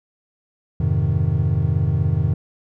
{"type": "chord", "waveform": "triangle", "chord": "F minor seventh", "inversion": "none", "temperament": "equal", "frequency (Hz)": [87.31, 103.83, 130.81, 155.56], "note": ["F2", "Ab2", "C3", "Eb3"], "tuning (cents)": [0, 0, 0, 0], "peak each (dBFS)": -20, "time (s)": [0.8, 2.34], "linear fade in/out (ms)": 5, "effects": []}